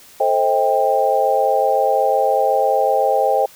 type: chord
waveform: sine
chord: A half-diminished seventh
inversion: none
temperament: just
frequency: 440 / 528 / 633.6 / 792 Hz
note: A4 / C5 / Eb5 / G5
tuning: 0 / +16 / +31 / +18 cents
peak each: -22 / -18 / -20 / -17 dBFS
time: 0.2-3.46 s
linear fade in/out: 5 ms
effects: white hiss -45 dBFS RMS until 3.55 s

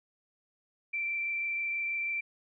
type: tone with frequency modulation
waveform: sine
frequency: 2346 Hz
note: D7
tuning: 2 cents flat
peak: -30 dBFS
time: 0.93-2.21 s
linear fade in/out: 10 ms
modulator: 26.2 Hz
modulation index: 0.91
effects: none

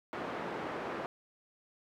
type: band-pass noise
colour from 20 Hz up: pink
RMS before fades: -39 dBFS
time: 0.13-1.06 s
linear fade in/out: 0 ms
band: 280 to 1500 Hz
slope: 12 dB/octave
effects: none

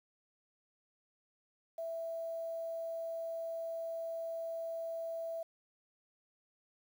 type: tone with quantisation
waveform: sine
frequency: 660 Hz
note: E5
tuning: 2 cents sharp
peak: -37 dBFS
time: 1.78-5.43 s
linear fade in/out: 5 ms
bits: 10
effects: none

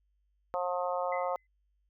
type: harmonic tone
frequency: 179 Hz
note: F3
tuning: 43 cents sharp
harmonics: 3 / 4 / 5 / 6 / 7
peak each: -33 / -35 / -37 / -39 / -40 dBFS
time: 0.54-1.36 s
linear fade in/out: 0 ms
type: tone with exponential decay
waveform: sine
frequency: 2039 Hz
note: C7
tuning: 45 cents flat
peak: -36 dBFS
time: 1.12-1.47 s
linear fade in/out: 5 ms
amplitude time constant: 74 ms
effects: added 50 Hz sine -70 dBFS peak until 1.89 s

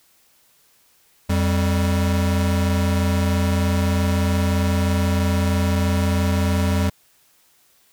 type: tone pair together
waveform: square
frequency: 87.31 / 196 Hz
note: F2 / G3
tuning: 0 / 0 cents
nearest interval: octave + major second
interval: 1400 cents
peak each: -19 / -23 dBFS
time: 1.29-6.9 s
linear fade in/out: 10 ms
effects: white hiss -58 dBFS RMS until 7.92 s

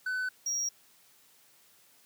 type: tone pair in turn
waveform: triangle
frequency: 1507 / 5657 Hz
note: F#6 / F8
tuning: +31 / +21 cents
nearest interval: octave + major seventh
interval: 2290 cents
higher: second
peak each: -28 dBFS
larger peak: neither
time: 0.06-0.29 / 0.46-0.69 s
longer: neither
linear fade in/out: 5 ms
effects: white hiss -62 dBFS RMS until 2.05 s + high-pass 100 Hz 12 dB/octave

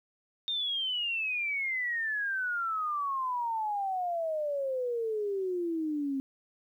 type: exponential sweep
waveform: sine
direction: down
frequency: 3672 to 266.2 Hz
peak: -29 dBFS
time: 0.48-6.2 s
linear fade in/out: 0 ms
effects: 11-bit

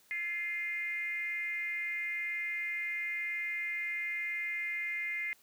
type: tone with frequency modulation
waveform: sine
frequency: 2093 Hz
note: C7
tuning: in tune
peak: -33 dBFS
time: 0.11-5.33 s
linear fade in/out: 0 ms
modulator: 369 Hz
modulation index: 0.56
effects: white hiss -65 dBFS RMS until 5.42 s + high-pass 60 Hz 12 dB/octave

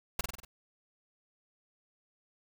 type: noise with echo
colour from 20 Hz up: pink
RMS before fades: -30 dBFS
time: 0.19-0.21 s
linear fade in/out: 5 ms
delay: 48 ms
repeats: 5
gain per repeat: -4 dB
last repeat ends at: 0.45 s
effects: none

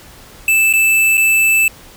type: tone with dropouts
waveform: square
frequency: 2637 Hz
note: E7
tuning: in tune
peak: -10 dBFS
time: 0.48-1.68 s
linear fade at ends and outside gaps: 2 ms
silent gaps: 0.728-0.736 / 1.172-1.177 s
effects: pink hiss -40 dBFS RMS until 1.96 s

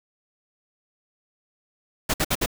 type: noise bursts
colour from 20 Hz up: pink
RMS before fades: -22 dBFS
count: 4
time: 2.09-2.461 s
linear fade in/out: 10 ms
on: 50 ms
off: 57 ms
effects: none

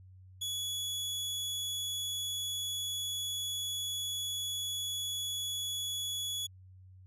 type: tone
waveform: sawtooth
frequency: 3388 Hz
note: G#7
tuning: 34 cents sharp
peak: -31 dBFS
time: 0.41-6.47 s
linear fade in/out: 10 ms
effects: added 93 Hz sine -52 dBFS peak until 7.06 s + resampled to 32000 Hz

